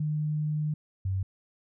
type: tone pair in turn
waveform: sine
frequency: 151.8 / 95.27 Hz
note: D#3 / G2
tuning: -42 / -49 cents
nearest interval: minor sixth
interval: 807 cents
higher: first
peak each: -26 dBFS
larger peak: neither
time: 0-0.74 / 1.05-1.23 s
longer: first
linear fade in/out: 5 ms
effects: none